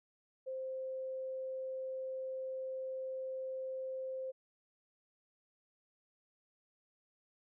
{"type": "tone", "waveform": "sine", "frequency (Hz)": 523.3, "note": "C5", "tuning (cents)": 0, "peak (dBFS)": -38, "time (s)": [0.46, 4.32], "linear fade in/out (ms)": 20, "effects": []}